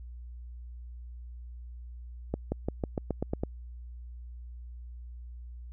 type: accelerating click train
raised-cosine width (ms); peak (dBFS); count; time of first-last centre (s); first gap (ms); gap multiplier
2; -16; 9; 2.34-3.435; 180; 0.92
effects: added 60 Hz sine -41 dBFS peak until 5.72 s